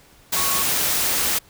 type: tone in noise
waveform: sine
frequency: 1108.7 Hz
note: C#6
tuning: in tune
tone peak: -27 dBFS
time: 0.36-0.63 s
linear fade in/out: 10 ms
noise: white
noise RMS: -21 dBFS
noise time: 0.32-1.39 s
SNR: -9 dB
effects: pink hiss -52 dBFS RMS until 1.49 s